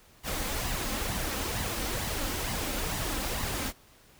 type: noise with flanger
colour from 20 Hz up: pink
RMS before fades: -32 dBFS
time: 0.23-3.73 s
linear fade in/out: 50 ms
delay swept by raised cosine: 1 to 3.9 ms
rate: 2.2 Hz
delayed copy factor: +0.5
effects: pink hiss -58 dBFS RMS until 4.19 s